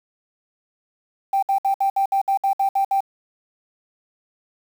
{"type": "tone bursts", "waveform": "sine", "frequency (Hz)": 784, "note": "G5", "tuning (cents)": 0, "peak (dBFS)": -15, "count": 11, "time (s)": [1.33, 3.006], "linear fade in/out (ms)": 5, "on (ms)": 96, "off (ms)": 62, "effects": ["tanh soft clip ceiling -12 dBFS", "7-bit"]}